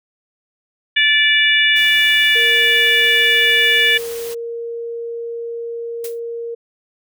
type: harmonic tone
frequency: 582 Hz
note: D5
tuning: 16 cents flat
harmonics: 3 / 4 / 5 / 6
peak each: -15 / -16 / -17 / -18 dBFS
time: 0.96-3.98 s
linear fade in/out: 10 ms
type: noise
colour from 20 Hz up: white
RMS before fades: -33 dBFS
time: 1.75-4.35 s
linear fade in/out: 20 ms
type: tone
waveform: sine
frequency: 466.2 Hz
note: A#4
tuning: in tune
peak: -23 dBFS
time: 2.35-6.55 s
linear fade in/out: 10 ms
type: noise with exponential decay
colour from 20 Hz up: blue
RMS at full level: -26 dBFS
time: 6.04-6.2 s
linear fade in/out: 5 ms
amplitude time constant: 33 ms
effects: none